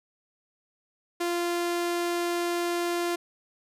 sawtooth tone, 346.6 Hz, F4, 13 cents flat, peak -22 dBFS, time 1.2-3.16 s, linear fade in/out 10 ms, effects resampled to 32000 Hz

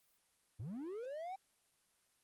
triangle linear sweep, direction up, 87.2 to 784 Hz, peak -40 dBFS, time 0.59-1.36 s, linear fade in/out 10 ms, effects white hiss -75 dBFS RMS until 2.23 s + Opus 24 kbps

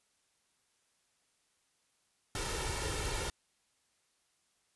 pink noise with comb filter, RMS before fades -36 dBFS, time 2.35-3.3 s, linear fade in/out 2 ms, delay 2.2 ms, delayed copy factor +0.65, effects white hiss -75 dBFS RMS until 4.75 s + resampled to 24000 Hz

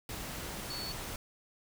sine tone in noise, 4435 Hz, C#8, in tune, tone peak -39 dBFS, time 0.7-0.92 s, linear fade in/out 2 ms, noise pink, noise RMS -41 dBFS, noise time 0.09-1.16 s, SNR -1 dB, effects none

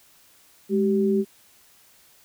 sine tone pair together, 207.7 / 386.9 Hz, G#3 / G4, 0 / -23 cents, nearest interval major seventh, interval 1077 cents, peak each -21 dBFS, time 0.69-1.25 s, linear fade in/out 50 ms, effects white hiss -56 dBFS RMS until 2.24 s

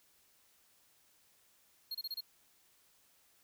square tone bursts, 4260 Hz, C8, 30 cents sharp, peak -38 dBFS, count 5, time 1.91-2.207 s, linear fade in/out 5 ms, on 37 ms, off 28 ms, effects white hiss -69 dBFS RMS until 3.43 s

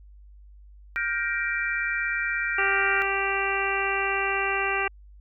sine chord, G minor seventh, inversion third, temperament just, 1411.2 / 1568 / 1881.6 / 2352 Hz, F6 / G6 / Bb6 / D7, +18 / 0 / +16 / +2 cents, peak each -30 dBFS, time 0.96-3.02 s, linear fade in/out 0 ms
harmonic tone, 392 Hz, G4, in tune, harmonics 1 / 2 / 3 / 4 / 5 / 6 / 7, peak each -31 / -31 / -31 / -31 / -31 / -31 / -31 dBFS, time 2.58-4.88 s, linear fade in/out 5 ms
effects added 50 Hz sine -46 dBFS peak until 5.2 s

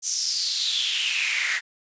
pink noise with high-pass filter sweep, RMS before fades -25 dBFS, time 0.02-1.61 s, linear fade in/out 50 ms, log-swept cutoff 6300 to 1800 Hz, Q 5.9, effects resampled to 16000 Hz

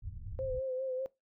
pink low-pass noise, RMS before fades -42 dBFS, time 0.02-0.6 s, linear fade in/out 20 ms, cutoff 110 Hz, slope 24 dB/octave
sine tone with vibrato, 520 Hz, C5, 11 cents flat, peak -33 dBFS, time 0.39-1.06 s, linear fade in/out 0 ms, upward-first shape sine, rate 5 Hz, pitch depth 41 cents each way
effects noise-tail reverb RT60 0.2 s tail -21 dB re dry

